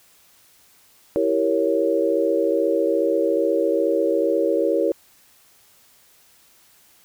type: chord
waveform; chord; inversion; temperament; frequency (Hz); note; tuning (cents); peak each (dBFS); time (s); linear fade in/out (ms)
sine; E diminished seventh; none; equal; 329.6 / 392 / 466.2 / 554.4; E4 / G4 / Bb4 / Db5; 0 / 0 / 0 / 0; -23 / -24 / -22 / -22; 1.16-4.92; 0
effects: white hiss -55 dBFS RMS until 7.04 s